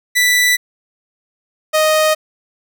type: tone pair in turn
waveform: sawtooth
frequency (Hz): 1975.5 / 622.2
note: B6 / D#5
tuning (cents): 0 / 0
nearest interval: octave + minor sixth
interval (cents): 2000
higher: first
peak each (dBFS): -7 / -7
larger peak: neither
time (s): 0.15-0.57 / 1.73-2.15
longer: neither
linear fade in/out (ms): 20
effects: none